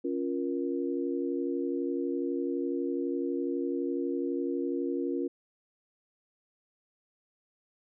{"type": "chord", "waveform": "sine", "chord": "Bb minor", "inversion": "first", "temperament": "equal with one note detuned", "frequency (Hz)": [277.2, 349.2, 471.6], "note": ["Db4", "F4", "Bb4"], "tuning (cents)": [0, 0, 20], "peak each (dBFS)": [-32, -32, -36], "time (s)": [0.04, 5.28], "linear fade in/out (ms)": 10, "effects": []}